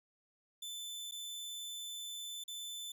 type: tone with dropouts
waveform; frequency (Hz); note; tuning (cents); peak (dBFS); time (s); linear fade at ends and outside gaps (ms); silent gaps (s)
sawtooth; 3521; A7; 0; -39; 0.62-2.92; 5; 1.112-1.12 / 2.439-2.479
effects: none